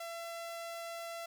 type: tone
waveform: sawtooth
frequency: 674 Hz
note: E5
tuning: 38 cents sharp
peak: -37 dBFS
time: 0-1.26 s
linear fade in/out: 5 ms
effects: 13-bit